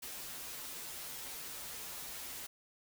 white noise with comb filter, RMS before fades -45 dBFS, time 0.02-2.47 s, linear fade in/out 10 ms, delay 9.7 ms, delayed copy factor -0.85, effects none

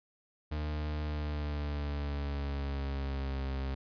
40% pulse tone with pitch glide, 75.5 to 67.26 Hz, D2 to C2, +48 to +48 cents, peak -32 dBFS, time 0.51-3.75 s, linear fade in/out 10 ms, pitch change -200 cents, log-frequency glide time 1.03-3.44 s, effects resampled to 11025 Hz

